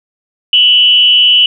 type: tone with frequency modulation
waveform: sine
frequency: 2960 Hz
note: F#7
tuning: in tune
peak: -4 dBFS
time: 0.53-1.46 s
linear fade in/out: 2 ms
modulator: 242 Hz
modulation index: 0.48
effects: none

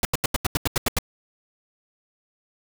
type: noise bursts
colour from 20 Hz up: pink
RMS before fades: -21 dBFS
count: 10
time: 0.03-0.987 s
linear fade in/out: 2 ms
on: 21 ms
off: 83 ms
effects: none

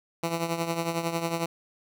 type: tone with tremolo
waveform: 10% pulse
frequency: 167.2 Hz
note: E3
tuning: 25 cents sharp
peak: -16 dBFS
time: 0.23-1.46 s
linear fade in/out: 5 ms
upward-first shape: triangle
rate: 11 Hz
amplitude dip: 70%
effects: none

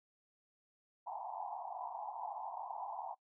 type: band-pass noise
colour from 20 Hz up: pink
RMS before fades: -44 dBFS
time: 1.06-3.15 s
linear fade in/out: 20 ms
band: 700 to 990 Hz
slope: 96 dB/octave
effects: noise-tail reverb RT60 0.1 s tail -20 dB re dry

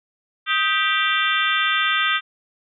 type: harmonic tone with a mistuned harmonic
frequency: 392 Hz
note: G4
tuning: in tune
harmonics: 3 / 4 / 5 / 6 / 7 / 8 / 9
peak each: -23 / -23 / -25 / -27 / -27 / -27 / -26 dBFS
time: 0.46-2.21 s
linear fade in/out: 50 ms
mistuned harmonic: 3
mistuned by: +110 cents
effects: none

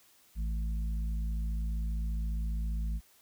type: harmonic tone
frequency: 54.9 Hz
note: A1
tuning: 3 cents flat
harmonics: 1 / 3 / 4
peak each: -30 / -43 / -48 dBFS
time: 0.35-3.01 s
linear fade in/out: 50 ms
effects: white hiss -63 dBFS RMS until 3.21 s

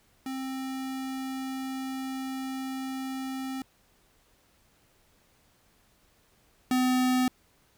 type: tone pair in turn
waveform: square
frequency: 264.1 / 254.1 Hz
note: C4 / B3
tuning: +16 / +49 cents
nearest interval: minor second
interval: 67 cents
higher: first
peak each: -33 / -23 dBFS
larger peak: second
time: 0.26-3.62 / 6.71-7.28 s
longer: first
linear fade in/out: 2 ms
effects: pink hiss -65 dBFS RMS until 7.77 s

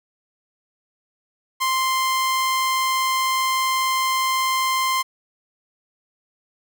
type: tone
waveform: sawtooth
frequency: 1046.5 Hz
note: C6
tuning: in tune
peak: -15 dBFS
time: 1.6-5.03 s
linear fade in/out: 20 ms
effects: none

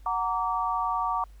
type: chord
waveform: sine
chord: Gb augmented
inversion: none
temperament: just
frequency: 740 / 925 / 1156.2 Hz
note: Gb5 / Bb5 / D6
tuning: 0 / -14 / -27 cents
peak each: -31 / -29 / -28 dBFS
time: 0.06-1.24 s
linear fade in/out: 2 ms
effects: added 50 Hz sine -46 dBFS peak until 1.4 s + pink hiss -64 dBFS RMS until 1.4 s

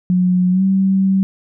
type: tone with pitch glide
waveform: sine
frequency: 181.4 to 192.19 Hz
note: F#3 to G3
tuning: -34 to -34 cents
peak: -11 dBFS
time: 0.1-1.23 s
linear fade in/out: 0 ms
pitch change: +100 cents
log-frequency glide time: 0.51-0.63 s
effects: none

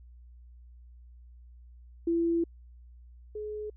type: tone pair in turn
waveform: sine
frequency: 336.2 / 423.6 Hz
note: E4 / G#4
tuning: +34 / +34 cents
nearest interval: major third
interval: 400 cents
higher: second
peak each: -24 / -34 dBFS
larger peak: first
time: 2.07-2.44 / 3.35-3.7 s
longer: first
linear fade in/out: 5 ms
effects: added 60 Hz sine -49 dBFS peak until 3.76 s

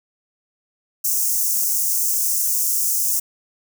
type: high-pass noise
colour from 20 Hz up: white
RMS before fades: -20 dBFS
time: 1.04-3.2 s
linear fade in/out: 10 ms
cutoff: 5700 Hz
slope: 48 dB/octave
effects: none

